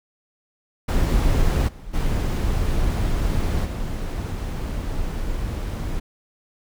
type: noise with level steps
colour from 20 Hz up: brown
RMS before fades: -18 / -38 / -21 / -26 dBFS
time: 0.88-6 s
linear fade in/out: 10 ms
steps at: 1.67 / 1.93 / 3.64 s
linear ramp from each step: 20 ms
effects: none